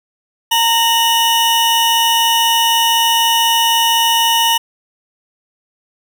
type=tone pair together; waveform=40% pulse; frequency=920 / 2941 Hz; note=A#5 / F#7; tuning=-23 / -11 cents; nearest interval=octave + minor sixth; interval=2012 cents; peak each=-13 dBFS; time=0.51-4.58 s; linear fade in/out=10 ms; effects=none